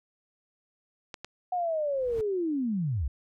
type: clicks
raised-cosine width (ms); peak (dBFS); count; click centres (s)
0.2; -21; 2; 1.142 / 1.246
type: linear sweep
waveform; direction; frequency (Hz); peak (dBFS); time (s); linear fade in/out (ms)
sine; down; 736 to 55.7; -26; 1.52-3.08; 5
type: noise with exponential growth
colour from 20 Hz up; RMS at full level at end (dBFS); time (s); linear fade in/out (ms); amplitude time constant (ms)
brown; -36; 1.85-2.21; 1; 78
effects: none